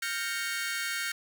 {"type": "chord", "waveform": "sawtooth", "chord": "G half-diminished seventh", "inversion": "third", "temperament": "equal with one note detuned", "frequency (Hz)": [1396.9, 1568, 1849.6, 2217], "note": ["F6", "G6", "Bb6", "Db7"], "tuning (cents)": [0, 0, -14, 0], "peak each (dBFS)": -33, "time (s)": [0.02, 1.12], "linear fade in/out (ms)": 5, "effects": []}